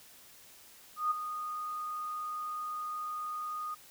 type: tone with ADSR envelope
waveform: sine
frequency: 1233 Hz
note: D#6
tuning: 16 cents flat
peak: -25 dBFS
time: 0.96-3.75 s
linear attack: 150 ms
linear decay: 12 ms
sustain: -10 dB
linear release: 14 ms
effects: white hiss -56 dBFS RMS until 3.9 s